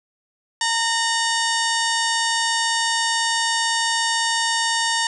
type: harmonic tone with a mistuned harmonic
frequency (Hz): 918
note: A#5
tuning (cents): -27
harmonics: 1 / 2 / 3 / 4 / 5 / 6 / 7 / 8 / 9 / 10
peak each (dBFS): -24 / -24 / -28 / -28 / -29 / -29 / -33 / -30 / -35 / -34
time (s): 0.61-5.07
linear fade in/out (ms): 2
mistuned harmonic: 3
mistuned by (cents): +110
effects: none